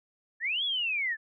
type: linear two-way sweep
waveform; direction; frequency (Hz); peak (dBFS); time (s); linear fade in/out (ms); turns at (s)
sine; up then down; 1700 to 3444 to 1700; -27; 0.4-1.17; 50; 0.64
effects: none